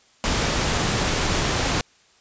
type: noise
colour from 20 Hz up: pink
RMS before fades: -22 dBFS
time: 0.24-1.81 s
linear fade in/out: 0 ms
effects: white hiss -57 dBFS RMS until 2.2 s + resampled to 16000 Hz